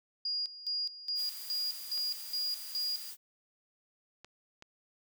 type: tone with tremolo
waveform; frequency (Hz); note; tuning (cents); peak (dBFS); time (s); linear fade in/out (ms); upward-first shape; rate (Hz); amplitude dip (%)
sine; 4850; D#8; -45; -31; 0.25-3.11; 5; square; 2.4; 80
type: noise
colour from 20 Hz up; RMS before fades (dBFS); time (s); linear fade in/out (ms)
blue; -45; 1.15-3.17; 50
type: clicks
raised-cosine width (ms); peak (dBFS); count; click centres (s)
0.2; -32; 3; 1.977 / 4.246 / 4.624
effects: none